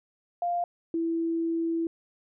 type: tone pair in turn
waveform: sine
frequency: 698.5 / 331 Hz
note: F5 / E4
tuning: 0 / +7 cents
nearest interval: octave + minor second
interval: 1293 cents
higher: first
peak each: -25 dBFS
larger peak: neither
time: 0.42-0.64 / 0.94-1.87 s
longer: second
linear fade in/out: 2 ms
effects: none